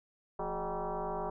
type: tone with frequency modulation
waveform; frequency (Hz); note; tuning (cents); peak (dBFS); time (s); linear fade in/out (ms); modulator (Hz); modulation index
sine; 171.5; F3; -31; -33; 0.39-1.3; 5; 196; 4.8
effects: none